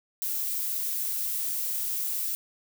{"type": "noise", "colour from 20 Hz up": "violet", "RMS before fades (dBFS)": -30, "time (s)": [0.22, 2.35], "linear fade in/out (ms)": 0, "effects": []}